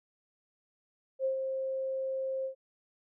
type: tone with ADSR envelope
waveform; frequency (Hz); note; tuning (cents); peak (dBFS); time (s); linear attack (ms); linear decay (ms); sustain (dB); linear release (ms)
sine; 530; C5; +22; -26; 1.19-2.55; 58; 110; -5; 100
effects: none